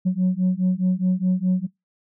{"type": "beating tone pair", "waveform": "sine", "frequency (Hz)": [181.6, 186.4], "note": ["F#3", "F#3"], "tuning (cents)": [-32, 13], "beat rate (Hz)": 4.8, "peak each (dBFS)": [-19, -19], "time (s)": [0.05, 1.67], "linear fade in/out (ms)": 20, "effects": ["noise-tail reverb RT60 0.2 s tail -25 dB re dry", "tanh soft clip ceiling -14 dBFS"]}